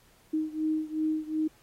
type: beating tone pair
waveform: sine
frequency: 311.1 / 313.8 Hz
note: D#4 / D#4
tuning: 0 / +15 cents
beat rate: 2.7 Hz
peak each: -29 / -31 dBFS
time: 0.33-1.48 s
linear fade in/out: 10 ms
effects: pink hiss -62 dBFS RMS until 1.62 s + AAC 48 kbps